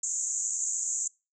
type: band-pass noise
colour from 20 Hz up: pink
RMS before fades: -31 dBFS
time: 0.03-1.08 s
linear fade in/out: 5 ms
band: 6600 to 7500 Hz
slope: 96 dB/octave
effects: noise-tail reverb RT60 0.3 s tail -26 dB re dry